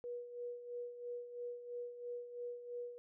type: tone with tremolo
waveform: sine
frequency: 483.8 Hz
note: B4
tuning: 36 cents flat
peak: -40 dBFS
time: 0.04-2.98 s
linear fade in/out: 0 ms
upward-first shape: sine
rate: 3 Hz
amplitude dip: 65%
effects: none